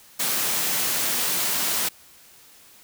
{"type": "high-pass noise", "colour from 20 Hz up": "white", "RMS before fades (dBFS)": -24, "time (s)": [0.19, 1.89], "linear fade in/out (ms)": 10, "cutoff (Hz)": 120, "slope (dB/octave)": 24, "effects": ["white hiss -51 dBFS RMS until 2.83 s"]}